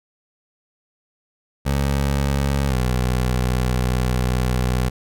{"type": "tone with pitch glide", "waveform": "20% pulse", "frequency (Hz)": [69.3, 62.46], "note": ["C#2", "B1"], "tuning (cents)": [0, 20], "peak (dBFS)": -13, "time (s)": [1.65, 4.9], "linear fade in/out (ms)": 20, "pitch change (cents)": -180, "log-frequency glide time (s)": [2.68, 2.75], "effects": []}